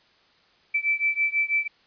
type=beating tone pair; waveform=sine; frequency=2320 / 2326.1 Hz; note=D7 / D7; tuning=-22 / -17 cents; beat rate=6.1 Hz; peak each=-24 / -25 dBFS; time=0.74-1.68 s; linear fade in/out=10 ms; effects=white hiss -60 dBFS RMS until 1.86 s + resampled to 11025 Hz